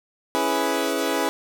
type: chord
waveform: 20% pulse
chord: C# minor seventh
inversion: none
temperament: equal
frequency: 277.2 / 329.6 / 415.3 / 493.9 Hz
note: C#4 / E4 / G#4 / B4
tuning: 0 / 0 / 0 / 0 cents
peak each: -22 dBFS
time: 0.35-1.29 s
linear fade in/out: 0 ms
effects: none